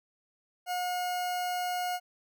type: tone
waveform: 40% pulse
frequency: 720 Hz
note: F#5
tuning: 47 cents flat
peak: -29 dBFS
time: 0.66-2 s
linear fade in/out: 50 ms
effects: none